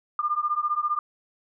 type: beating tone pair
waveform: sine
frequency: 1195 / 1210 Hz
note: D6 / D#6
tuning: +30 / -49 cents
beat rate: 15 Hz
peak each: -26 dBFS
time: 0.19-0.99 s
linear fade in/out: 2 ms
effects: none